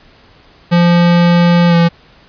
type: tone with pitch glide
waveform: square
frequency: 173.2 to 169.64 Hz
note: F3 to E3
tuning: -14 to +50 cents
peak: -7 dBFS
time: 0.71-1.89 s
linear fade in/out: 20 ms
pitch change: -36 cents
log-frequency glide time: 1.68-1.75 s
effects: pink hiss -45 dBFS RMS until 2.28 s + resampled to 11025 Hz